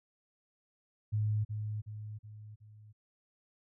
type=tone with echo; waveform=sine; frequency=106.5 Hz; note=G#2; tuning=44 cents sharp; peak=-28 dBFS; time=1.12-1.45 s; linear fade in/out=20 ms; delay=370 ms; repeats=4; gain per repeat=-6 dB; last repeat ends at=2.93 s; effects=none